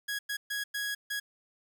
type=tone bursts at uneven times; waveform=sawtooth; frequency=1661.2 Hz; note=G#6; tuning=in tune; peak=-28 dBFS; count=5; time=0.08-0.19 / 0.29-0.37 / 0.5-0.64 / 0.74-0.95 / 1.1-1.2 s; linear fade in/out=10 ms; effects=10-bit